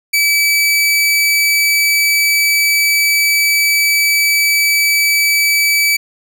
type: tone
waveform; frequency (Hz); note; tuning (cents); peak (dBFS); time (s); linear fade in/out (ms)
sawtooth; 2300; D7; -37; -7; 0.13-5.97; 10
effects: none